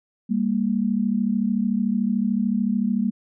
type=tone pair together; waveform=sine; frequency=199.53 / 233.1 Hz; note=G3 / A#3; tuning=+31 / 0 cents; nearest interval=minor third; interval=269 cents; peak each=-22 dBFS; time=0.29-3.11 s; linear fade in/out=20 ms; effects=none